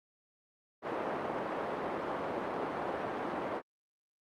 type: band-pass noise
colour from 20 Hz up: pink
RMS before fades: -36 dBFS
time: 0.82-3.62 s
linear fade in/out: 50 ms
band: 350 to 1100 Hz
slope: 12 dB/octave
effects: Opus 48 kbps